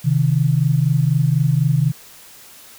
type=tone pair together; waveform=sine; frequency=131.53 / 155.56 Hz; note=C3 / D#3; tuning=+9 / 0 cents; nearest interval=minor third; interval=291 cents; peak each=-16 dBFS; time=0.04-1.92 s; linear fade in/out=20 ms; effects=white hiss -43 dBFS RMS until 2.78 s